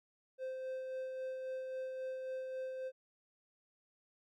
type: tone with tremolo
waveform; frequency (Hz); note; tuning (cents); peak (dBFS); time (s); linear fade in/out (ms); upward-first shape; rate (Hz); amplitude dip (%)
triangle; 520; C5; -11; -36; 0.38-2.92; 50; sine; 3.7; 30
effects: none

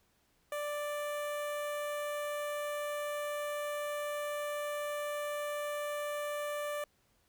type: tone with notch filter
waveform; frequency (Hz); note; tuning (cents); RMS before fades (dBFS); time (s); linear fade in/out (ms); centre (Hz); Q
sawtooth; 588; D5; +2; -37; 0.52-6.84; 2; 4800; 0.98
effects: pink hiss -72 dBFS RMS until 7.28 s

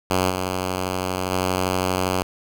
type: tone with level steps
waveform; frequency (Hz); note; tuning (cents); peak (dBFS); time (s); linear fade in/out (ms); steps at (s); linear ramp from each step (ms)
5% pulse; 92.5; F#2; 0; -7 / -12 / -9; 0.1-2.23; 5; 0.3 / 1.31; 5
effects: none

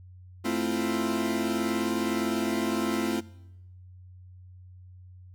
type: chord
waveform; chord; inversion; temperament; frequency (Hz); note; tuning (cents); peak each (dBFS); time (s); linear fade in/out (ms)
40% pulse; F major seventh; first; equal; 220 / 261.6 / 329.6 / 349.2; A3 / C4 / E4 / F4; 0 / 0 / 0 / 0; -31; 0.44-3.21; 20
effects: noise-tail reverb RT60 0.9 s tail -21 dB re dry + added 91 Hz sine -46 dBFS peak until 5.34 s

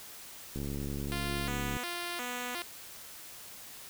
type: click train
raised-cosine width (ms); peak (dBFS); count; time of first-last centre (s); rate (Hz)
3; -25; 86; 0.56-1.767; 70.4
type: tone with vibrato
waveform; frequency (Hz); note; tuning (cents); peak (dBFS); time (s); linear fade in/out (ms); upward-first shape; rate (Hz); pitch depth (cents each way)
5% pulse; 292.8; D4; -5; -24; 1.12-2.62; 0; square; 1.4; 300
effects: white hiss -48 dBFS RMS until 3.89 s

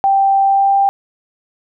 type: tone with pitch glide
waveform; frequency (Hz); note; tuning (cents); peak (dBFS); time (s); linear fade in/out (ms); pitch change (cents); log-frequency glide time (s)
sine; 784 to 790.8; G5 to G5; 0 to +15; -9; 0.04-0.89; 0; +15; 0.44-0.76
effects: none

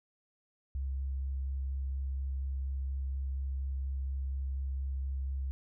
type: tone with vibrato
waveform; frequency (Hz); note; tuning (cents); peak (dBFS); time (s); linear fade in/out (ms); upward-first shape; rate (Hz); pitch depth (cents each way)
sine; 67.2; C2; +47; -32; 0.75-5.51; 0; square; 4.2; 8
effects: none

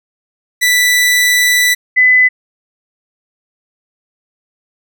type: tone pair in turn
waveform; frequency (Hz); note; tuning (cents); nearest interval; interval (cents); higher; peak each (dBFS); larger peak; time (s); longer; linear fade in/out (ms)
sawtooth / sine; 1975.5 / 2008; B6 / B6; 0 / +28; unison; 28; second; -5; neither; 0.61-1.75 / 1.96-2.29; first; 20
effects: none

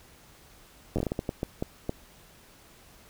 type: slowing click train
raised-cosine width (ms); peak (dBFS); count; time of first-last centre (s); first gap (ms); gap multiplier
2; -15; 12; 0.96-1.894; 10; 1.39
effects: pink hiss -55 dBFS RMS until 3.09 s

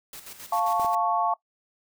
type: noise with tremolo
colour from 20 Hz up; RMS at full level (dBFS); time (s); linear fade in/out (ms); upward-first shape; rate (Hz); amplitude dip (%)
white; -41; 0.13-0.95; 2; square; 7.5; 60
type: chord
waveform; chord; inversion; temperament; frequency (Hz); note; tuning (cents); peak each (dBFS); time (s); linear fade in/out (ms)
sine; F augmented; none; equal; 698.5 / 880 / 1108.7; F5 / A5 / C#6; 0 / 0 / 0; -26; 0.52-1.34; 5
type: clicks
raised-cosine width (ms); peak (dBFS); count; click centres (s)
1; -23; 2; 0.797 / 0.847
effects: noise-tail reverb RT60 0.1 s tail -21 dB re dry

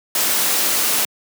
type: noise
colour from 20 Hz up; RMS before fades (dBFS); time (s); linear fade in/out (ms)
white; -18; 0.15-1.05; 2
effects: high-pass 200 Hz 12 dB/octave

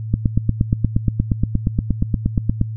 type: click train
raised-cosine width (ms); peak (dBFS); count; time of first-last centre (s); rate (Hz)
5; -3; 22; 0.14-2.613; 8.49
effects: noise-tail reverb RT60 0.1 s tail -24 dB re dry + added 110 Hz sine -24 dBFS peak until 2.76 s

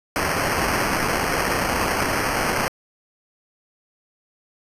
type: noise with sample-and-hold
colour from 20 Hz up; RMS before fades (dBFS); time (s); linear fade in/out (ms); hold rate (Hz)
white; -22; 0.16-2.68; 0; 3675
effects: resampled to 32000 Hz

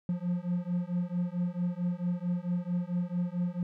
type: beating tone pair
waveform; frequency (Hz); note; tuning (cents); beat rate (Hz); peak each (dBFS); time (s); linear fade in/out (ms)
triangle; 174.61 / 179.11; F3 / F3; 0 / +44; 4.5; -30; 0.09-3.63; 2
effects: none

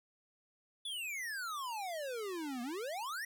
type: exponential two-way sweep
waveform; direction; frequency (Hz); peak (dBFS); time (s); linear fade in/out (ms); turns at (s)
square; down then up; 3515 to 233.1 to 1961; -39; 0.85-3.25; 5; 2.62
effects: none

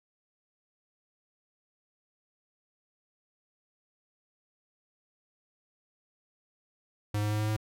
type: tone with pitch steps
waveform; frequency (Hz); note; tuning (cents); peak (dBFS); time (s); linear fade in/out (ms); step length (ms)
square; 104.3 / 105.21 / 106.12 / 107.05 / 107.98; G#2 / G#2 / G#2 / A2 / A2; +8 / +23 / +38 / -47 / -32; -28; 7.14-7.565; 5; 85
effects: none

